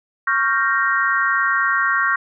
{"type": "chord", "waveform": "sine", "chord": "G half-diminished seventh", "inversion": "second", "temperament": "equal with one note detuned", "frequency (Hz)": [1108.7, 1388.1, 1568, 1864.7], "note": ["Db6", "F6", "G6", "Bb6"], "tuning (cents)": [0, -11, 0, 0], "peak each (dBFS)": -21, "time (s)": [0.27, 2.16], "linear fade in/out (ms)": 5, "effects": []}